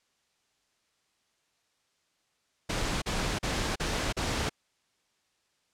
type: noise bursts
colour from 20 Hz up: pink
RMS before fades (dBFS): -30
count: 5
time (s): 2.69-4.496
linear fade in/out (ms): 10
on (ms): 330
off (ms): 39
effects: white hiss -73 dBFS RMS until 5.73 s + low-pass 7000 Hz 12 dB/octave